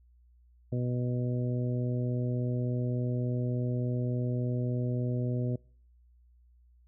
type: harmonic tone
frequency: 123.47 Hz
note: B2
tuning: in tune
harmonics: 1 / 2 / 3 / 4 / 5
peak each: -29 / -35 / -39 / -41 / -43 dBFS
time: 0.72-5.56 s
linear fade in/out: 5 ms
effects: noise-tail reverb RT60 0.5 s tail -26 dB re dry + added 60 Hz sine -58 dBFS peak until 6.87 s